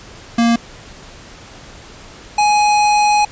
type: tone pair in turn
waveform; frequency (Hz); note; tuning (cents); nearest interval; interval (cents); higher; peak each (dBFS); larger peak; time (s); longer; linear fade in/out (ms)
square; 233.1 / 835.2; A#3 / G#5; 0 / +10; octave + minor seventh; 2210; second; -11; neither; 0.38-0.56 / 2.38-3.25; second; 5
effects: pink hiss -38 dBFS RMS until 3.31 s + resampled to 16000 Hz